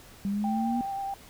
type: exponential sweep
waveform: sine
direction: up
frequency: 196 to 243.2 Hz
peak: -26 dBFS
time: 0.25-0.81 s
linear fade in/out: 0 ms
type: tone with vibrato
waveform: sine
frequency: 787 Hz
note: G5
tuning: 7 cents sharp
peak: -30 dBFS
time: 0.44-1.14 s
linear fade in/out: 2 ms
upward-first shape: square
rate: 9.4 Hz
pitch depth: 11 cents each way
effects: pink hiss -51 dBFS RMS until 1.29 s